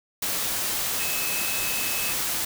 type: tone in noise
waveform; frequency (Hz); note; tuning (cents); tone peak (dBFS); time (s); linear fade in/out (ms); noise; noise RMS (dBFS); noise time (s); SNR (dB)
sine; 2585; E7; -34; -32; 0.99-2.13; 5; white; -27; 0.22-2.45; -8
effects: none